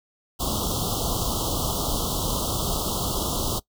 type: band-stop noise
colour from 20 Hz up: pink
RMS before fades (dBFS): -26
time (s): 0.39-3.6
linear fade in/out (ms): 20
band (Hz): 1300 to 3000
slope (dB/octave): 96
effects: noise-tail reverb RT60 0.1 s tail -21 dB re dry